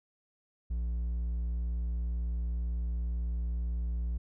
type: tone with hard clipping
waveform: sine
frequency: 59 Hz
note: A#1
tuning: 22 cents sharp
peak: -31 dBFS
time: 0.7-4.18 s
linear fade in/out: 10 ms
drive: 3 dB
effects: none